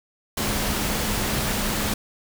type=tone in noise; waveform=sine; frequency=209.6 Hz; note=G#3; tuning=16 cents sharp; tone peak=-32 dBFS; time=0.37-1.94 s; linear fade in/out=5 ms; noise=pink; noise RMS=-25 dBFS; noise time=0.37-1.94 s; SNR=-10 dB; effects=none